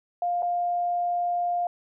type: tone with dropouts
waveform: sine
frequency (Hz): 703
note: F5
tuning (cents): +11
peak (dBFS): -23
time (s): 0.22-1.67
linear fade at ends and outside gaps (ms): 2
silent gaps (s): 0.423-0.429
effects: none